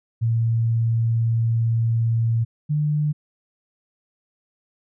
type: tone pair in turn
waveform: sine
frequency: 114.7 / 149.56 Hz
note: A#2 / D3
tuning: -28 / +32 cents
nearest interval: perfect fourth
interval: 460 cents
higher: second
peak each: -17 / -18 dBFS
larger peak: first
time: 0.21-2.45 / 2.69-3.13 s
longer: first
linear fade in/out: 20 ms
effects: none